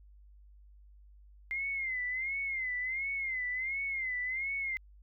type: tone with vibrato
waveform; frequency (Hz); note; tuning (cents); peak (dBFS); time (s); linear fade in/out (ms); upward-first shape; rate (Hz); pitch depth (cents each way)
sine; 2093; C7; 0; -32; 1.51-4.77; 0; sine; 1.4; 100
effects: added 50 Hz sine -54 dBFS peak until 5.02 s